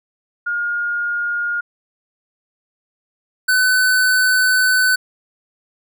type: tone pair in turn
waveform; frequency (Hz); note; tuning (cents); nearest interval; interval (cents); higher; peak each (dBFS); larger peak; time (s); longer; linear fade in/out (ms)
sine / square; 1423 / 1507.6; F6 / F#6; +32 / +32; minor second; 100; second; -18 / -13; second; 0.46-1.61 / 3.48-4.96; second; 10
effects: none